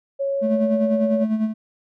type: tone with pitch glide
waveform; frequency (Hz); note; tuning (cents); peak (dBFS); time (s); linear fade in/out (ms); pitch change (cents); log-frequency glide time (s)
sine; 552 to 564.6; C#5 to C#5; -7 to +32; -20; 0.19-1.25; 20; +39; 0.32-0.74
type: tone with tremolo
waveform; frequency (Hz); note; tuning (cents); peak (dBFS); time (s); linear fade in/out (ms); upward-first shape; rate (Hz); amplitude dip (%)
triangle; 218.2; A3; -14; -14; 0.41-1.54; 50; sine; 10; 60
effects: none